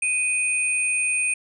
sine tone pair together, 2489 / 8849 Hz, D#7 / C#9, 0 / -4 cents, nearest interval octave + minor seventh, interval 2196 cents, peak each -21 / -26 dBFS, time 0.02-1.34 s, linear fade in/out 5 ms, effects none

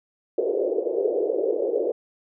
white band-pass noise, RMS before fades -24 dBFS, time 0.38-1.92 s, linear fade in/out 2 ms, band 370 to 520 Hz, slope 48 dB/octave, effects none

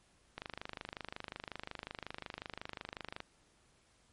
click train, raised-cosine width 0.3 ms, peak -25 dBFS, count 73, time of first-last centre 0.38-3.204 s, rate 25.5 Hz, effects pink hiss -69 dBFS RMS until 4.12 s + MP3 48 kbps

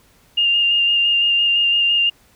sine tone with vibrato, 2813 Hz, F7, 12 cents sharp, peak -13 dBFS, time 0.37-2.1 s, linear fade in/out 10 ms, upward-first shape square, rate 5.9 Hz, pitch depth 14 cents each way, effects pink hiss -54 dBFS RMS until 2.35 s

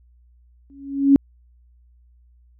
sine tone with exponential growth, 277.2 Hz, C#4, in tune, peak -6 dBFS, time 0.7-1.16 s, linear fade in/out 0 ms, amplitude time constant 99 ms, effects added 60 Hz sine -51 dBFS peak until 2.59 s

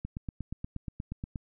click train, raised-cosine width 5 ms, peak -23 dBFS, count 12, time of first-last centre 0.05-1.358 s, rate 8.41 Hz, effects none

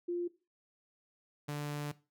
sine / sawtooth tone pair in turn, 349.2 / 146.82 Hz, F4 / D3, 0 / 0 cents, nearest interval octave + minor third, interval 1500 cents, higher first, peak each -32 / -32 dBFS, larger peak neither, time 0.08-0.28 / 1.48-1.92 s, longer second, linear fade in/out 10 ms, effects noise-tail reverb RT60 0.3 s tail -18 dB re dry

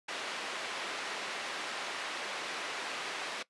white band-pass noise, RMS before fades -39 dBFS, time 0.08-3.43 s, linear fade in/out 10 ms, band 360 to 2900 Hz, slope 12 dB/octave, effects noise-tail reverb RT60 0.1 s tail -19 dB re dry + resampled to 24000 Hz

